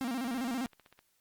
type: tone with vibrato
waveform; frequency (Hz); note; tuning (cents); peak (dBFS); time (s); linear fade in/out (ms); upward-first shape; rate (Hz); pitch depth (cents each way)
45% pulse; 249.1; B3; +15; -32; 0.01-0.66; 0; square; 15; 110
type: click train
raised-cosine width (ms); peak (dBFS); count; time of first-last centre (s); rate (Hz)
0.3; -39; 10; 0.41-0.991; 15.5
effects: white hiss -73 dBFS RMS until 1.2 s + Opus 48 kbps